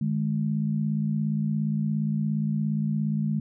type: tone pair together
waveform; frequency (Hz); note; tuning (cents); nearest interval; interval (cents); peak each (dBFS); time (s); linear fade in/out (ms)
sine; 152.9 / 210.1; D#3 / G#3; -30 / +20; tritone; 550; -26; 0.01-3.4; 5
effects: none